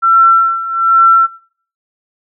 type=tone with tremolo; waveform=sine; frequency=1348 Hz; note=E6; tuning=38 cents sharp; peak=-4 dBFS; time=0.02-1.27 s; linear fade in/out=20 ms; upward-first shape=sine; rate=1.2 Hz; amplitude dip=80%; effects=noise-tail reverb RT60 0.5 s tail -20 dB re dry